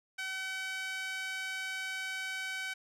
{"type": "tone with high-pass filter", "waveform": "sawtooth", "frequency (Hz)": 760, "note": "F#5", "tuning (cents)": 46, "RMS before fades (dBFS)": -38, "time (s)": [0.18, 2.74], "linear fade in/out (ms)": 10, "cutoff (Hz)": 1800, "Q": 3.1, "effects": ["low-pass 11000 Hz 12 dB/octave"]}